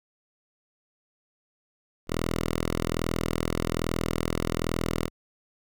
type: tone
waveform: 5% pulse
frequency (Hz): 41.2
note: E1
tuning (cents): 0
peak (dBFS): -15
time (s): 2.07-5.1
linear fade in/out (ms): 50
effects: none